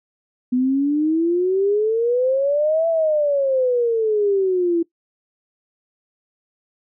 sine exponential two-way sweep, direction up then down, 246.9 to 668 to 331.8 Hz, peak -15 dBFS, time 0.52-4.83 s, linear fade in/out 10 ms, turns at 2.88 s, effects noise-tail reverb RT60 0.1 s tail -20 dB re dry

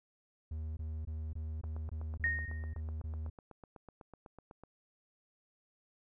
triangle tone bursts, 78.3 Hz, D#2, 11 cents sharp, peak -35 dBFS, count 10, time 0.51-3.299 s, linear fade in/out 5 ms, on 260 ms, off 21 ms
click train, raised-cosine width 1 ms, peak -37 dBFS, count 25, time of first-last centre 1.64-4.636 s, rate 8.01 Hz
sine tone with exponential decay, 1854 Hz, A#6, 10 cents flat, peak -27 dBFS, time 2.24-2.8 s, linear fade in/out 1 ms, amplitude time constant 120 ms
effects none

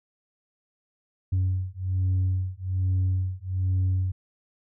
sine beating tone pair, 92.5 / 93.7 Hz, F#2 / F#2, 0 / +22 cents, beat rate 1.2 Hz, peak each -24 dBFS, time 1.32-4.12 s, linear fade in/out 10 ms, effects tanh soft clip ceiling -19 dBFS

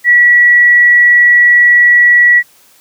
sine tone, 1937 Hz, B6, 34 cents flat, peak -3 dBFS, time 0.04-2.43 s, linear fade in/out 50 ms, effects white hiss -46 dBFS RMS until 2.8 s + high-pass 80 Hz 12 dB/octave

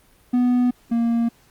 triangle tone pair in turn, 246.9 / 233 Hz, B3 / A#3, 0 / -1 cents, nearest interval minor second, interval 101 cents, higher first, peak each -13 / -15 dBFS, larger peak first, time 0.33-0.71 / 0.91-1.29 s, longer neither, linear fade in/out 10 ms, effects pink hiss -56 dBFS RMS until 1.5 s + Opus 32 kbps

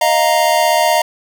square chord, Eb suspended second, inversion none, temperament equal, 622.3 / 698.5 / 932.3 Hz, Eb5 / F5 / Bb5, 0 / 0 / 0 cents, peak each -16 dBFS, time 0.01-1.02 s, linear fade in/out 5 ms, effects none

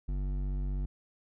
sine tone with hard clipping, 48 Hz, G1, 36 cents flat, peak -32 dBFS, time 0.08-0.86 s, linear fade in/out 10 ms, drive 11 dB, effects none

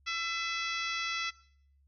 harmonic tone with a mistuned harmonic, 671 Hz, E5, 31 cents sharp, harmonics 2 / 3 / 4 / 5 / 6 / 7 / 8 / 9, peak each -38 / -38 / -38 / -40 / -44 / -45 / -44 / -48 dBFS, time 0.06-1.31 s, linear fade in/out 20 ms, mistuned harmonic 4, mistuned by -51 cents, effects noise-tail reverb RT60 0.6 s tail -19 dB re dry + added 69 Hz sine -63 dBFS peak until 1.87 s

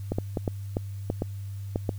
clicks, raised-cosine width 2 ms, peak -13 dBFS, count 9, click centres 0.12 / 0.185 / 0.372 / 0.478 / 0.769 / 1.101 / 1.221 / 1.759 / 1.892 s, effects added 99 Hz sine -33 dBFS peak until 1.98 s + white hiss -57 dBFS RMS until 1.98 s

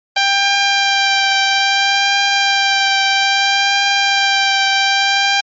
10% pulse tone with vibrato, 790 Hz, G5, 13 cents sharp, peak -3 dBFS, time 0.16-5.41 s, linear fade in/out 10 ms, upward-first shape triangle, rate 0.61 Hz, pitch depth 17 cents each way, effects MP3 32 kbps

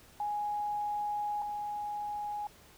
sine tone pair in turn, 830.6 / 830.6 Hz, G#5 / G#5, 0 / 0 cents, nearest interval unison, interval 0 cents, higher neither, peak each -31 / -34 dBFS, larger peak first, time 0.2-1.42 / 1.42-2.47 s, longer first, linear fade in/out 2 ms, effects pink hiss -58 dBFS RMS until 2.77 s

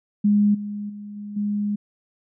sine tone with level steps, 206.3 Hz, G#3, 11 cents flat, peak -14 / -27 / -33 / -31 / -21 dBFS, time 0.24-1.76 s, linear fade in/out 10 ms, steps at 0.54 / 0.89 / 1.16 / 1.36 s, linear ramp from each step 10 ms, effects none

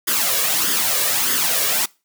white noise with flanger, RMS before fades -19 dBFS, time 0.07-1.86 s, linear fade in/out 10 ms, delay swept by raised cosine 0.6 to 1.8 ms, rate 1.6 Hz, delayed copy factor +0.6, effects noise-tail reverb RT60 0.3 s tail -24 dB re dry + high-pass 200 Hz 12 dB/octave

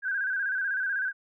sine tone with vibrato, 1568 Hz, G6, in tune, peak -26 dBFS, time 0.02-1.13 s, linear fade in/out 50 ms, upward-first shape square, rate 16 Hz, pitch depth 59 cents each way, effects none

